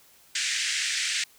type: band-pass noise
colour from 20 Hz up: pink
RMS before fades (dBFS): -28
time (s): 0.35-1.24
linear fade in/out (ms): 5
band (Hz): 1700 to 8400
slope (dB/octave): 48
effects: white hiss -57 dBFS RMS until 1.38 s